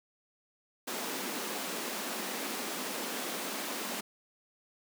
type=high-pass noise; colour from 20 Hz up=pink; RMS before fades=-37 dBFS; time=0.87-4.01 s; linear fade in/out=10 ms; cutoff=200 Hz; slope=48 dB/octave; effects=none